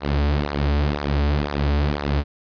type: tone with flanger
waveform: sawtooth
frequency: 72.4 Hz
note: D2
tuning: 24 cents flat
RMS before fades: -21 dBFS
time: 0-2.24 s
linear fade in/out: 50 ms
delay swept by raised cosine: 0.31 to 6.21 ms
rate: 2 Hz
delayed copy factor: -0.75
effects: resampled to 11025 Hz